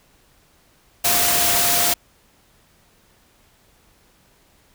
sine tone in noise, 700 Hz, F5, 4 cents sharp, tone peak -26 dBFS, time 1.04-1.94 s, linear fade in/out 10 ms, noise white, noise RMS -18 dBFS, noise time 1.04-1.94 s, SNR -11 dB, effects pink hiss -57 dBFS RMS until 4.74 s

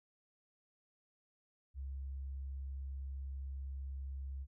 sine tone, 67.7 Hz, C#2, 40 cents flat, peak -40 dBFS, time 1.74-4.47 s, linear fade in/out 50 ms, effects none

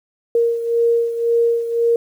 sine beating tone pair, 466.2 / 468.1 Hz, A#4 / A#4, 0 / +7 cents, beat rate 1.9 Hz, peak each -15 / -21 dBFS, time 0.35-1.96 s, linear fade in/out 2 ms, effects 8-bit

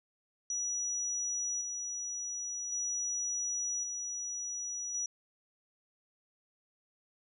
sine tone with tremolo, 5850 Hz, F#8, 21 cents flat, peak -32 dBFS, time 0.5-5.06 s, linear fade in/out 2 ms, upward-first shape square, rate 0.45 Hz, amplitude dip 35%, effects none

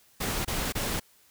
pink noise bursts, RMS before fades -30 dBFS, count 3, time 0.2-1 s, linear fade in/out 10 ms, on 250 ms, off 25 ms, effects white hiss -61 dBFS RMS until 1.3 s

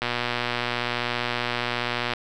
click train, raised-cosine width 0.3 ms, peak -9 dBFS, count 257, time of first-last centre 0.02-2.136 s, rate 121 Hz, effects none

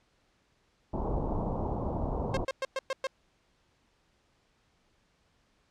pink low-pass noise, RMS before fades -32 dBFS, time 0.93-2.45 s, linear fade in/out 10 ms, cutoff 1000 Hz, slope 48 dB/octave
sawtooth tone bursts, 533 Hz, C5, 32 cents sharp, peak -25 dBFS, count 6, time 2.34-3.07 s, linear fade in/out 2 ms, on 30 ms, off 110 ms
effects pink hiss -70 dBFS RMS until 5.7 s + low-pass 6000 Hz 12 dB/octave

